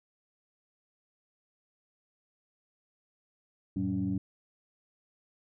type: tone cluster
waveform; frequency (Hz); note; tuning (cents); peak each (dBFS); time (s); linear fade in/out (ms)
sine; 91.1 / 113.1 / 190.1 / 283.7; F#2 / A2 / F#3 / C#4; -26 / +48 / +47 / +40; -38 / -36 / -31 / -32; 3.76-4.18; 5
effects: tanh soft clip ceiling -20 dBFS